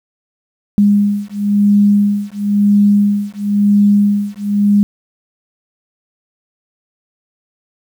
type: beating tone pair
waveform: sine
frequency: 203.7 / 204.68 Hz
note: G#3 / G#3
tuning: -33 / -25 cents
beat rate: 0.98 Hz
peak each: -12 dBFS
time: 0.78-4.83 s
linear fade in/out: 0 ms
effects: 7-bit